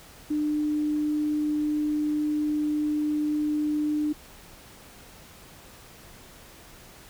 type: tone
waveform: sine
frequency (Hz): 300.3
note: D4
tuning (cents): +39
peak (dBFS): -23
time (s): 0.3-4.13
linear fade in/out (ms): 10
effects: pink hiss -49 dBFS RMS until 7.09 s